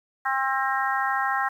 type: harmonic tone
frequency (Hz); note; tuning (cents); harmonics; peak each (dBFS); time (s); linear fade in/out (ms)
266.8; C4; +34; 3 / 4 / 5 / 6 / 7; -27 / -28 / -29 / -30 / -30; 0.25-1.49; 10
effects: 9-bit